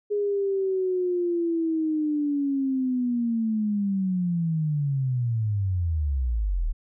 sine linear sweep, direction down, 415.3 to 34.99 Hz, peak -22 dBFS, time 0.1-6.73 s, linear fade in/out 20 ms, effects none

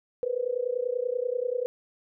sine tone with amplitude modulation, 493.9 Hz, B4, in tune, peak -22 dBFS, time 0.23-1.66 s, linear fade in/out 0 ms, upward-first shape sine, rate 30.3 Hz, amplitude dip 90%, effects none

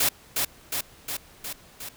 white noise with echo, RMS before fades -22 dBFS, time 0-0.09 s, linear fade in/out 5 ms, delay 360 ms, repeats 5, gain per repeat -3 dB, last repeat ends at 1.89 s, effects pink hiss -52 dBFS RMS until 1.96 s

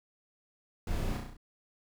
brown noise with echo, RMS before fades -33 dBFS, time 0.87-1.17 s, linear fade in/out 2 ms, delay 33 ms, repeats 6, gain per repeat -3 dB, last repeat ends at 1.368 s, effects none

